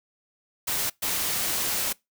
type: noise bursts at uneven times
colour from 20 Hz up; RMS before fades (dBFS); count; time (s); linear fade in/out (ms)
white; -27; 2; 0.67-0.9 / 1.02-1.93; 10
effects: noise-tail reverb RT60 0.2 s tail -24 dB re dry

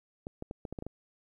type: clicks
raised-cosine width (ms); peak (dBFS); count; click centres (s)
2; -25; 8; 0.269 / 0.424 / 0.511 / 0.652 / 0.726 / 0.788 / 0.824 / 0.866
effects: 11-bit

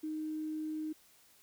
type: tone with tanh clipping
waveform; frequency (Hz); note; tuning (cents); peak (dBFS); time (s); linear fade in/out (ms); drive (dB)
triangle; 310.4; D#4; -4; -35; 0.03-0.93; 10; 3
effects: white hiss -64 dBFS RMS until 1.42 s

